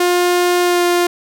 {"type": "tone with pitch glide", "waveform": "sawtooth", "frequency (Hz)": [354.8, 351.1], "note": ["F4", "F4"], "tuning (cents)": [27, 9], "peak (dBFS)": -8, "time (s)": [0, 1.07], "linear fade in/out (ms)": 5, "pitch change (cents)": -18, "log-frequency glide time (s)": [0.62, 0.84], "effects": []}